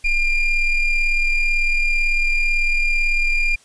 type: ring-modulated tone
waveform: triangle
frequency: 1209 Hz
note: D6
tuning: 50 cents sharp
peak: -10 dBFS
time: 0.04-3.56 s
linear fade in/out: 10 ms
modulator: 1190 Hz
effects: white hiss -52 dBFS RMS until 3.64 s + resampled to 22050 Hz